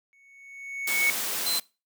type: tone with exponential growth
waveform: triangle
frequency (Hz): 2217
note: C#7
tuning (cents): 0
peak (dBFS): -17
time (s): 0.13-1.1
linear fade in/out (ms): 0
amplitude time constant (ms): 210
type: noise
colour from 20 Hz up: white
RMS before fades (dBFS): -30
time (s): 0.87-1.6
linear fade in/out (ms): 5
type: tone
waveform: sawtooth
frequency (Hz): 4072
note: C8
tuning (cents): -48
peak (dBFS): -23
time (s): 1.46-1.59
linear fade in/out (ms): 5
effects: noise-tail reverb RT60 0.3 s tail -23 dB re dry + high-pass 200 Hz 12 dB/octave